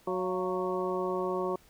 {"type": "harmonic tone with a mistuned harmonic", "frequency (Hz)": 184.5, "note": "F#3", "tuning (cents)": -5, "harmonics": [1, 2, 3, 4, 5, 6], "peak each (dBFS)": [-39, -31, -36, -40, -39, -37], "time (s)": [0.07, 1.56], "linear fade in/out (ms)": 5, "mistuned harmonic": 4, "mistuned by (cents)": -89, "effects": ["pink hiss -61 dBFS RMS until 1.69 s"]}